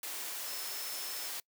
sine tone in noise, 5274 Hz, E8, in tune, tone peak -45 dBFS, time 0.46-1.28 s, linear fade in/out 2 ms, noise white, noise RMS -40 dBFS, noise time 0.03-1.4 s, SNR -8 dB, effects noise-tail reverb RT60 0.1 s tail -25 dB re dry + high-pass 400 Hz 12 dB/octave

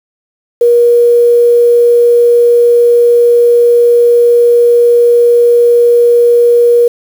sine tone with quantisation, 476.6 Hz, A#4, 38 cents sharp, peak -3 dBFS, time 0.61-6.88 s, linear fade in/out 5 ms, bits 5, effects none

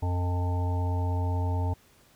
harmonic tone, 89.2 Hz, F2, 37 cents sharp, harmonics 1 / 3 / 5 / 7 / 9 / 10, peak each -25 / -38 / -41 / -42 / -42 / -38 dBFS, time 0.02-1.74 s, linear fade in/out 10 ms, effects pink hiss -60 dBFS RMS until 2.15 s

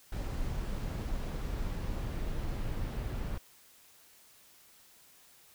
brown noise with low-pass filter sweep, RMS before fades -35 dBFS, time 0.12-3.38 s, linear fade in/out 5 ms, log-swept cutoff 9500 to 4700 Hz, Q 0.71, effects white hiss -60 dBFS RMS until 5.54 s

